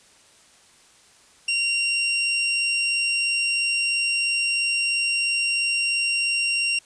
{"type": "tone", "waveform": "sawtooth", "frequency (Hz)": 2763, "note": "F7", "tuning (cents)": -19, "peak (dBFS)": -17, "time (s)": [1.48, 6.79], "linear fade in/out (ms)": 5, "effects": ["white hiss -54 dBFS RMS until 6.85 s", "resampled to 22050 Hz"]}